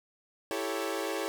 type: chord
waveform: sawtooth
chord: A dominant seventh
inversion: second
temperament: equal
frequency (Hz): 329.6 / 392 / 440 / 554.4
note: E4 / G4 / A4 / C#5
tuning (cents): 0 / 0 / 0 / 0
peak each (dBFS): -33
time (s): 0.51-1.28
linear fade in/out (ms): 0
effects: none